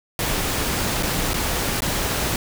pink noise with dropouts, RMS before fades -23 dBFS, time 0.19-2.36 s, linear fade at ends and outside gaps 1 ms, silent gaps 1.026-1.031 / 1.334-1.341 / 1.805-1.82 s, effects none

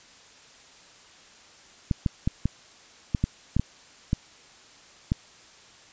clicks, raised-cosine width 5 ms, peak -10 dBFS, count 10, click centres 1.912 / 2.062 / 2.275 / 2.456 / 3.148 / 3.24 / 3.566 / 3.596 / 4.131 / 5.119 s, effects white hiss -52 dBFS RMS until 5.92 s + resampled to 16000 Hz

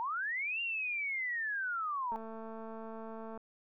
sine linear two-way sweep, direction up then down, 880 to 2802 to 880 Hz, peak -33 dBFS, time 0-2.16 s, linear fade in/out 0 ms, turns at 0.61 s
click train, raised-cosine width 1 ms, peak -33 dBFS, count 281, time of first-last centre 2.12-3.376 s, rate 223 Hz
effects none

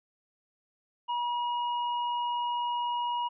sine tone with tanh clipping, 962 Hz, B5, 46 cents flat, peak -30 dBFS, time 1.08-3.29 s, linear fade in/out 20 ms, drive 12 dB, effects resampled to 8000 Hz

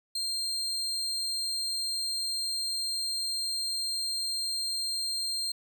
35% pulse tone, 4186 Hz, C8, in tune, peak -28 dBFS, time 0.15-5.52 s, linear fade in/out 5 ms, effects none

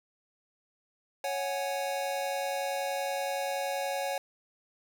square chord, C# suspended fourth, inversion none, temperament equal, 554.4 / 740 / 830.6 Hz, C#5 / F#5 / G#5, 0 / 0 / 0 cents, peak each -34 / -36 / -38 dBFS, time 1.24-4.18 s, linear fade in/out 2 ms, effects none

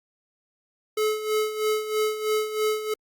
square tone with tremolo, 430 Hz, A4, 40 cents flat, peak -21 dBFS, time 0.97-2.94 s, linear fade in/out 5 ms, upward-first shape sine, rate 3.1 Hz, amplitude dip 70%, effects Opus 48 kbps

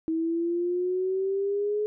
sine exponential sweep, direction up, 320.5 to 424.4 Hz, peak -24 dBFS, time 0.08-1.86 s, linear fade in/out 0 ms, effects none

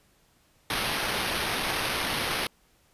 white noise with sample-and-hold, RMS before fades -29 dBFS, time 0.7-2.47 s, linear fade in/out 2 ms, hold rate 7350 Hz, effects pink hiss -64 dBFS RMS until 2.93 s + resampled to 32000 Hz

